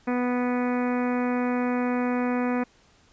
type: harmonic tone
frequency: 246.9 Hz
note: B3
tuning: in tune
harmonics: 1 / 2 / 3 / 4 / 5 / 6 / 7 / 8 / 9 / 10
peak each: -24 / -30 / -34 / -36 / -38 / -40 / -41 / -42 / -43 / -44 dBFS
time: 0.07-2.64 s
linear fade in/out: 10 ms
effects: pink hiss -59 dBFS RMS until 3.12 s + resampled to 16000 Hz